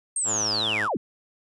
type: linear sweep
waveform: sine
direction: down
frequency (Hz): 8680 to 146.83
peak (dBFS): -23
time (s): 0.16-0.97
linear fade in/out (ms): 2
type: tone with vibrato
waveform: 5% pulse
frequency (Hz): 107.3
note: A2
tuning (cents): -43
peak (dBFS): -19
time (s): 0.24-0.89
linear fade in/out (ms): 50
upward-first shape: triangle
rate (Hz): 3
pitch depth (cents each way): 35
effects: resampled to 24000 Hz